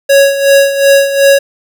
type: tone with tremolo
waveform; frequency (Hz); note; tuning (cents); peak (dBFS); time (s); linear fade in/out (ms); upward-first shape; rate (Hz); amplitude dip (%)
square; 554.4; C#5; 0; -3; 0.09-1.39; 10; sine; 2.7; 70
effects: none

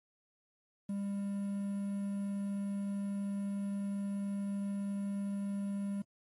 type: tone with quantisation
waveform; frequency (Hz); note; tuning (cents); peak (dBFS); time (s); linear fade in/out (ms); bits
triangle; 199.7; G3; +32; -32; 0.89-6.02; 5; 10
effects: AAC 32 kbps

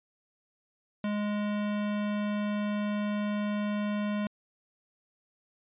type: tone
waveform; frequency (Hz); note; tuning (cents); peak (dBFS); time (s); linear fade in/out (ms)
square; 207.7; G#3; 0; -29; 1.04-4.27; 2
effects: resampled to 8000 Hz

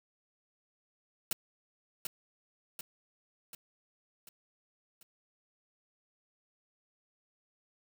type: noise with echo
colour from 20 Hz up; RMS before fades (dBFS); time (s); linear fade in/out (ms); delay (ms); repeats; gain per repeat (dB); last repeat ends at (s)
white; -32; 1.31-1.33; 2; 740; 5; -5; 5.03
effects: none

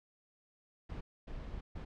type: noise bursts at uneven times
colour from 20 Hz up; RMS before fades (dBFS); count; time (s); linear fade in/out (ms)
brown; -43; 3; 0.89-1.01 / 1.27-1.61 / 1.75-1.85; 10
effects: low-pass 4000 Hz 12 dB/octave

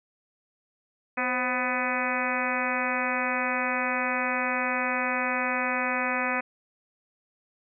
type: harmonic tone with a mistuned harmonic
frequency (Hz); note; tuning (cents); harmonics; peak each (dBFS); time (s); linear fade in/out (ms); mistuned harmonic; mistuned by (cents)
250; B3; +21; 1 / 2 / 3 / 4 / 5 / 6 / 7 / 8 / 9 / 10; -34 / -34 / -34 / -34 / -34 / -34 / -34 / -34 / -34 / -34; 1.17-6.41; 10; 2; +73
effects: none

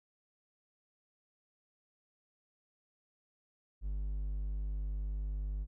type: tone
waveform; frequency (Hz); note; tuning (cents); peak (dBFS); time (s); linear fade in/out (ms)
triangle; 50.1; G1; +38; -32; 3.81-5.67; 50
effects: none

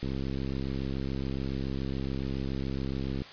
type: click train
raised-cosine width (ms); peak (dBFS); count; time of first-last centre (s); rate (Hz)
3; -21; 215; 0.03-3.219; 67.1
effects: white hiss -46 dBFS RMS until 3.32 s + resampled to 11025 Hz

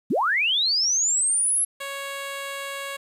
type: linear sweep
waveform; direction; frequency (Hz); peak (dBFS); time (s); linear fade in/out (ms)
sine; up; 146.83 to 11175; -19; 0.1-1.65; 10
type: tone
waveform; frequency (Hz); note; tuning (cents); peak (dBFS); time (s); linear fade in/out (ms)
10% pulse; 554.4; C#5; 0; -22; 1.8-2.97; 10
effects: resampled to 32000 Hz + 9-bit

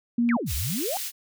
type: tone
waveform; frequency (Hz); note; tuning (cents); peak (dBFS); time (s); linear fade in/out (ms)
sine; 236.9; A#3; +28; -19; 0.18-0.37; 5
type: exponential two-way sweep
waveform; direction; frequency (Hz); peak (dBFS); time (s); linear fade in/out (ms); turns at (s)
sine; down then up; 2452 to 58.6 to 828; -27; 0.29-0.97; 0; 0.54
type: high-pass noise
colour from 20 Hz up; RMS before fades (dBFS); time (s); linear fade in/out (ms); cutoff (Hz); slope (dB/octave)
white; -32; 0.46-1.12; 50; 2400; 12
effects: none

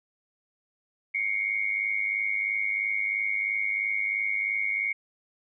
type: tone pair together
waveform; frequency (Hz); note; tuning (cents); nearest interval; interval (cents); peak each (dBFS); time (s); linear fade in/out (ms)
sine; 2140 / 2243; C7 / C#7; +38 / +20; minor second; 82; -28; 1.14-4.93; 10
effects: none

